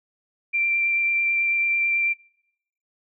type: tone with vibrato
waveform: sine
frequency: 2360 Hz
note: D7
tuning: 8 cents sharp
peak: -19 dBFS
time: 0.53-2.14 s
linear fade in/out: 20 ms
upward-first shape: sine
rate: 9.1 Hz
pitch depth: 9 cents each way
effects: noise-tail reverb RT60 0.8 s tail -26 dB re dry